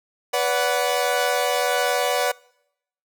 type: chord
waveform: sawtooth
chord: B minor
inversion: none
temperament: equal with one note detuned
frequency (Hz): 493.9 / 575.2 / 740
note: B4 / D5 / F#5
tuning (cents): 0 / -36 / 0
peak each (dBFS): -20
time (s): 0.33-2.32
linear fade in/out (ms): 10
effects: noise-tail reverb RT60 0.8 s tail -25 dB re dry